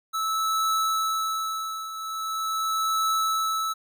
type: tone with tremolo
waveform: square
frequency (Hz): 1308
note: E6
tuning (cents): -14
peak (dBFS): -22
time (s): 0.13-3.74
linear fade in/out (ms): 20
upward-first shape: triangle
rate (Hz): 0.42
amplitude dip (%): 75
effects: none